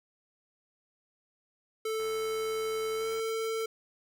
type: tone with pitch glide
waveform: square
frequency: 440 to 446.9 Hz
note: A4 to A4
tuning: 0 to +27 cents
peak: -31 dBFS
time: 1.85-3.66 s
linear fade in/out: 5 ms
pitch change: +27 cents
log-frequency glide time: 2.95-3.08 s
type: click train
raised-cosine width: 0.5 ms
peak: -35 dBFS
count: 109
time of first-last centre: 2-3.196 s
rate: 90.3 Hz
effects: none